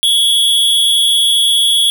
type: tone with amplitude modulation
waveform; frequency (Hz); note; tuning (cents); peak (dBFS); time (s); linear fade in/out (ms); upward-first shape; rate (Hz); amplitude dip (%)
square; 3357; G#7; +18; -7; 0.03-1.9; 0; sine; 248; 55
effects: none